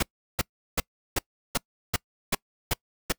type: noise bursts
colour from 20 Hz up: pink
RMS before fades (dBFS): -24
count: 9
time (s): 0-3.123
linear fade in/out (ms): 5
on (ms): 27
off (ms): 360
effects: noise-tail reverb RT60 0.1 s tail -26 dB re dry